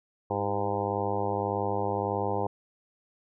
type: harmonic tone with a mistuned harmonic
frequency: 101.7 Hz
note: G#2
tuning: 36 cents flat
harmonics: 1 / 2 / 3 / 4 / 5 / 6 / 7 / 8 / 9 / 10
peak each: -35 / -38 / -38 / -34 / -33 / -39 / -36 / -34 / -35 / -42 dBFS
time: 0.3-2.47 s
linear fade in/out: 5 ms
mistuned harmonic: 3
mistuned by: +68 cents
effects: none